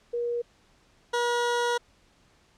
sine / 20% pulse tone pair in turn, 476.5 / 479.8 Hz, A#4 / A#4, +38 / +50 cents, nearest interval unison, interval 12 cents, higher second, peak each -26 / -19 dBFS, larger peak second, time 0.13-0.42 / 1.13-1.78 s, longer second, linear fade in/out 10 ms, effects pink hiss -62 dBFS RMS until 2.57 s + low-pass 7000 Hz 12 dB/octave

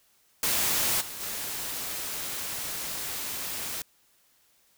white noise with level steps, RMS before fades -26 / -39 / -34 dBFS, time 0.43-3.82 s, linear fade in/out 2 ms, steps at 1 / 1.2 s, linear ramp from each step 20 ms, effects white hiss -65 dBFS RMS until 4.77 s

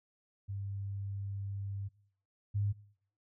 sine tone pair in turn, 99.2 / 101.81 Hz, G2 / G#2, +21 / -34 cents, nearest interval unison, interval 45 cents, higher second, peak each -36 / -29 dBFS, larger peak second, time 0.48-1.89 / 2.54-2.73 s, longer first, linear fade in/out 20 ms, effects noise-tail reverb RT60 0.6 s tail -22 dB re dry

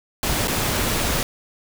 pink noise with dropouts, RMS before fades -22 dBFS, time 0.23-1.23 s, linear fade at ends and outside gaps 1 ms, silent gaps 0.473-0.48 s, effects none

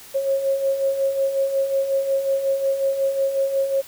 sine beating tone pair, 540 / 545.5 Hz, C#5 / C#5, -45 / -28 cents, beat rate 5.5 Hz, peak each -27 / -19 dBFS, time 0.14-3.82 s, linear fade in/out 20 ms, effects white hiss -43 dBFS RMS until 3.87 s

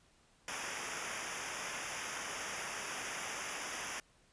pink noise with comb filter, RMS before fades -41 dBFS, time 0.48-4 s, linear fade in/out 2 ms, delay 0.24 ms, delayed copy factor -1, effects pink hiss -68 dBFS RMS until 4.32 s + resampled to 22050 Hz

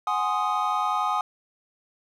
triangle chord, Ab dominant seventh, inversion third, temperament equal, 740 / 830.6 / 1046.5 / 1244.5 Hz, Gb5 / Ab5 / C6 / Eb6, 0 / 0 / 0 / 0 cents, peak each -28 / -26 / -29 / -24 dBFS, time 0.07-1.21 s, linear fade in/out 2 ms, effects none

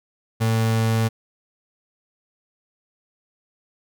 35% pulse tone, 112.4 Hz, A2, 37 cents sharp, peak -16 dBFS, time 0.4-1.09 s, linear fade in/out 20 ms, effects none

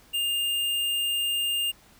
square tone, 2810 Hz, F7, 10 cents sharp, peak -25 dBFS, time 0.13-1.72 s, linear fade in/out 20 ms, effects pink hiss -56 dBFS RMS until 1.99 s

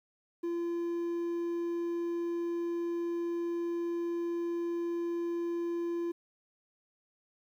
triangle tone, 341.9 Hz, F4, 37 cents flat, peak -29 dBFS, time 0.43-6.12 s, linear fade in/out 10 ms, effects 11-bit

